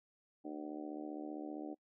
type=harmonic tone; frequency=75.3 Hz; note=D2; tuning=44 cents sharp; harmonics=3 / 4 / 5 / 6 / 7 / 8 / 9 / 10; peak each=-53 / -43 / -51 / -56 / -54 / -53 / -61 / -53 dBFS; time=0.44-1.75 s; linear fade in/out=20 ms; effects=noise-tail reverb RT60 0.1 s tail -26 dB re dry